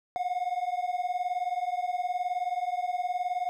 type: beating tone pair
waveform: triangle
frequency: 712 / 731 Hz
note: F5 / F#5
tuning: +33 / -21 cents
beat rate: 19 Hz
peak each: -29 dBFS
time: 0.16-3.49 s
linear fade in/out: 0 ms
effects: none